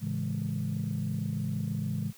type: chord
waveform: sine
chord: A major seventh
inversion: none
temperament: equal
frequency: 110 / 138.59 / 164.81 / 207.7 Hz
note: A2 / C#3 / E3 / G#3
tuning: 0 / 0 / 0 / 0 cents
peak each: -34 dBFS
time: 0-2.13 s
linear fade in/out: 50 ms
effects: tanh soft clip ceiling -22 dBFS + white hiss -55 dBFS RMS until 2.17 s